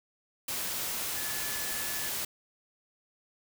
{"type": "tone in noise", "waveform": "sine", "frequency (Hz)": 1725, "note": "A6", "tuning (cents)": -35, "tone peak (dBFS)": -42, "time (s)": [1.16, 2.09], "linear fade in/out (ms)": 5, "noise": "white", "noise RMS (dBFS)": -34, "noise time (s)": [0.48, 2.25], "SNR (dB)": -11, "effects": []}